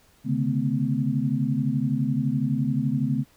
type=tone cluster; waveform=sine; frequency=135.5 / 147.3 / 220.4 / 253.9 Hz; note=C#3 / D3 / A3 / B3; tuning=-39 / +6 / +3 / +48 cents; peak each=-27 dBFS; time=0.24-3.25 s; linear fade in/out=50 ms; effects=pink hiss -59 dBFS RMS until 3.36 s